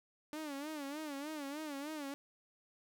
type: tone with vibrato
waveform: sawtooth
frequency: 293.7 Hz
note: D4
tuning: in tune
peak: -37 dBFS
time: 0.33-2.14 s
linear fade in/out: 0 ms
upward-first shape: sine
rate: 3.3 Hz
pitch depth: 120 cents each way
effects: none